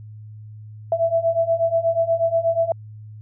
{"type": "beating tone pair", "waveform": "sine", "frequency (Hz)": [659.3, 667.6], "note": ["E5", "E5"], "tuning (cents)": [0, 22], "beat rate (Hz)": 8.3, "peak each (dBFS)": [-21, -19], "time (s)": [0.92, 2.72], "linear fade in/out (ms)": 2, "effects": ["added 107 Hz sine -36 dBFS peak until 3.21 s"]}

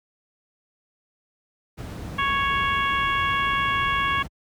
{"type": "noise", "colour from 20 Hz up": "brown", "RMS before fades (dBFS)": -31, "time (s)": [1.77, 4.28], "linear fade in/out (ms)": 20}
{"type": "harmonic tone", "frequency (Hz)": 554.4, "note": "C#5", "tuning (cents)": 0, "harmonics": [2, 3, 4, 5, 6], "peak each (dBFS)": [-23, -27, -29, -31, -33], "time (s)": [2.18, 4.23], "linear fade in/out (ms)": 10}
{"effects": ["high-pass 60 Hz 12 dB/octave"]}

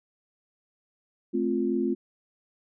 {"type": "chord", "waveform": "sine", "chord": "F major", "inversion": "first", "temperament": "just", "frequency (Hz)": [218.3, 261.9, 349.2], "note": ["A3", "C4", "F4"], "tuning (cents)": [-13, 2, 0], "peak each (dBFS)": [-29, -28, -27], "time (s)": [1.33, 1.95], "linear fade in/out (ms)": 20, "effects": []}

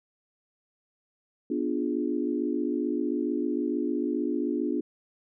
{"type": "chord", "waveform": "sine", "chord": "B diminished seventh", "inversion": "none", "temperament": "equal", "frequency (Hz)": [246.9, 293.7, 349.2, 415.3], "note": ["B3", "D4", "F4", "Ab4"], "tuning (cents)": [0, 0, 0, 0], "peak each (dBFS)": [-31, -29, -31, -35], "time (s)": [1.5, 4.81], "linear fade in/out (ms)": 5, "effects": []}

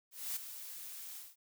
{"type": "noise with ADSR envelope", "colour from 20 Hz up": "blue", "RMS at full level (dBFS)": -37, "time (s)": [0.11, 1.36], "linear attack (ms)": 250, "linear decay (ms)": 12, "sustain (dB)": -10, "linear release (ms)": 190, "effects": []}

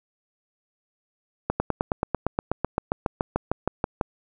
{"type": "slowing click train", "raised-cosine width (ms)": 1, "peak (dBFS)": -8, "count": 20, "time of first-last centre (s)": [1.5, 4.012], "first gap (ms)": 100, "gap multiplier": 1.03, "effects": []}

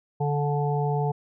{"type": "harmonic tone", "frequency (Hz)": 145.4, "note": "D3", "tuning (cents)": -17, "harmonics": [1, 3, 5, 6], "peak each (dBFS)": [-24, -29, -31, -32], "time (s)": [0.2, 1.12], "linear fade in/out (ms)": 10, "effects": []}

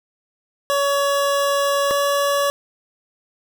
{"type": "tone pair in turn", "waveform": "25% pulse", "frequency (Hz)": [563, 566.6], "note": ["C#5", "C#5"], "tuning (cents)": [27, 38], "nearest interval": "unison", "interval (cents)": 11, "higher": "second", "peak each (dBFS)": -13, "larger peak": "neither", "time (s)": [[0.7, 1.91], [1.91, 2.5]], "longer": "first", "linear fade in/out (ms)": 0, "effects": []}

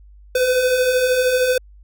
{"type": "beating tone pair", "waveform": "square", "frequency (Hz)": [494.1, 507.1], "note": ["B4", "B4"], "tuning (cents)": [1, 46], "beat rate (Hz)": 13, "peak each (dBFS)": [-25, -16], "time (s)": [0.35, 1.58], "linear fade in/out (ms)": 5, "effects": ["added 50 Hz sine -42 dBFS peak until 1.83 s"]}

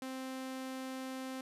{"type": "tone", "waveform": "sawtooth", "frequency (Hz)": 261.6, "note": "C4", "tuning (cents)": 0, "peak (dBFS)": -36, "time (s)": [0.02, 1.41], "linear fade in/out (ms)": 2, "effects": ["resampled to 32000 Hz"]}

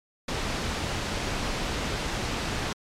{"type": "noise", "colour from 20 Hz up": "pink", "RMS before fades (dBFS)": -29, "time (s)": [0.28, 2.73], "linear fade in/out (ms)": 5, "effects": ["low-pass 6000 Hz 12 dB/octave", "MP3 96 kbps"]}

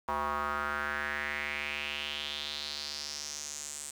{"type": "tone with band-pass filter sweep", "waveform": "square", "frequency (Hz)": 73.42, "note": "D2", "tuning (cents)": 0, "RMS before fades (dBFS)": -36, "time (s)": [0.08, 3.91], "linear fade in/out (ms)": 5, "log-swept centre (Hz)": [1000, 8200], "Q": 4.1, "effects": ["9-bit"]}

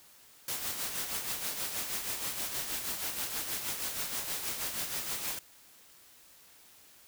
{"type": "noise with tremolo", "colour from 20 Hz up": "white", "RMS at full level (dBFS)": -34, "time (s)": [0.48, 5.39], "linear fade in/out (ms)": 2, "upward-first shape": "sine", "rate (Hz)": 6.3, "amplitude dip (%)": 50, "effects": ["white hiss -58 dBFS RMS until 7.07 s"]}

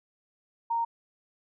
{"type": "tone", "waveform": "sine", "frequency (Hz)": 927, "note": "A#5", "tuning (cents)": -10, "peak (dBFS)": -25, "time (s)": [0.7, 0.85], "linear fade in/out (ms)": 10, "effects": []}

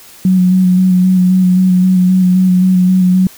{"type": "tone with vibrato", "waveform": "sine", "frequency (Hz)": 184.1, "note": "F#3", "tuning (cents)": -8, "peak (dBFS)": -6, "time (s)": [0.25, 3.27], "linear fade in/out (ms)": 2, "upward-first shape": "square", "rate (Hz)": 3.8, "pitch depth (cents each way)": 19, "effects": ["white hiss -38 dBFS RMS until 3.37 s"]}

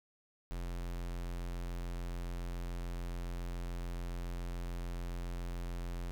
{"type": "tone", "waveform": "square", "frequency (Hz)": 43.51, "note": "F1", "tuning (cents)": -6, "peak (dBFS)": -38, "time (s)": [0.51, 6.11], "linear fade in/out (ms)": 0, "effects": []}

